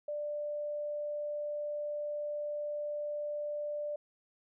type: tone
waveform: sine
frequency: 591 Hz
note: D5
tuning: 11 cents sharp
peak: -34 dBFS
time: 0.08-3.96 s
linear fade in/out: 5 ms
effects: none